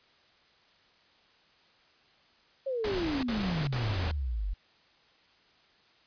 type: exponential sweep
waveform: sine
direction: down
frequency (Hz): 554.4 to 43.76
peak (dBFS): -29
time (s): 2.66-4.54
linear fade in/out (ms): 10
type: noise bursts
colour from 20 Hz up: pink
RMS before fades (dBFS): -35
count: 3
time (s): 2.84-4.114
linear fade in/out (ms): 2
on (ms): 390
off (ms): 52
effects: white hiss -63 dBFS RMS until 6.06 s + resampled to 11025 Hz